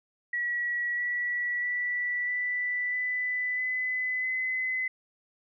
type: tone with pitch steps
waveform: sine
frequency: 1927 / 1943.8 / 1960.7 / 1977.7 / 1995 / 2012 / 2030 Hz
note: B6 / B6 / B6 / B6 / B6 / B6 / B6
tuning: -43 / -28 / -13 / +2 / +17 / +32 / +47 cents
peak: -27 dBFS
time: 0.33-4.88 s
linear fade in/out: 5 ms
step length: 650 ms
effects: none